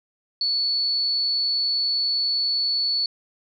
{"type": "tone", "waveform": "sine", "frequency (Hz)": 4435, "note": "C#8", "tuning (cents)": 0, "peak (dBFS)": -20, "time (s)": [0.41, 3.06], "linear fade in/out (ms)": 2, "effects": []}